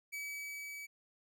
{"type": "tone with level ramp", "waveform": "45% pulse", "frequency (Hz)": 2285, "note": "D7", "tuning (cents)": -48, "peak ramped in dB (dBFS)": [-39, -44], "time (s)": [0.12, 0.87], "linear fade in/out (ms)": 20, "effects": []}